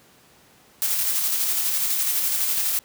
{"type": "noise with tremolo", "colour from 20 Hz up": "blue", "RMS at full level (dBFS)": -22, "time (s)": [0.82, 2.79], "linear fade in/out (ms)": 0, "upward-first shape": "square", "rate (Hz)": 12, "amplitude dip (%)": 25, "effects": ["pink hiss -54 dBFS RMS until 2.84 s", "high-pass 100 Hz 12 dB/octave"]}